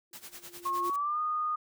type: tone with exponential growth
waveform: sine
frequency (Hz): 349.2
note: F4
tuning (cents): 0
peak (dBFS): -34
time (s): 0.11-0.9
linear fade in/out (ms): 2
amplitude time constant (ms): 170
type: noise with tremolo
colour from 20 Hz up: white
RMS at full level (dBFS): -44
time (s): 0.13-0.96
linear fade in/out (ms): 2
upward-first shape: sine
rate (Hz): 9.8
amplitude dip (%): 85
type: tone with pitch glide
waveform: sine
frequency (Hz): 1083 to 1229.8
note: C#6 to D#6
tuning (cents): -41 to -21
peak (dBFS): -28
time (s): 0.65-1.56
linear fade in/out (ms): 10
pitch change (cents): +220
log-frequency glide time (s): 0.8-1.2
effects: none